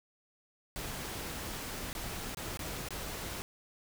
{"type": "noise with dropouts", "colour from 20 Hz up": "pink", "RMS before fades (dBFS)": -40, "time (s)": [0.76, 3.42], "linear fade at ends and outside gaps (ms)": 0, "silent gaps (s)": [[1.93, 1.951], [2.347, 2.371], [2.572, 2.592], [2.886, 2.906]], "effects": []}